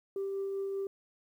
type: tone with tremolo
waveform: sine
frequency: 392 Hz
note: G4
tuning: in tune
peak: -30 dBFS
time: 0.16-0.87 s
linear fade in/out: 2 ms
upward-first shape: triangle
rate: 5.1 Hz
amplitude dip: 25%
effects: tanh soft clip ceiling -29 dBFS + 11-bit